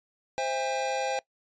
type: chord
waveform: square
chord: C augmented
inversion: none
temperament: equal with one note detuned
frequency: 523.3 / 659.3 / 809.3 Hz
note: C5 / E5 / G#5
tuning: 0 / 0 / -45 cents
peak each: -32 / -36 / -31 dBFS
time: 0.38-1.19 s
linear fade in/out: 0 ms
effects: noise-tail reverb RT60 0.1 s tail -21 dB re dry + resampled to 16000 Hz